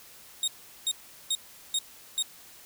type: tone bursts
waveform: 25% pulse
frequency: 3729 Hz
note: A#7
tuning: in tune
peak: -21 dBFS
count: 5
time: 0.43-2.225 s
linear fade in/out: 2 ms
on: 47 ms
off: 390 ms
effects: white hiss -51 dBFS RMS until 2.65 s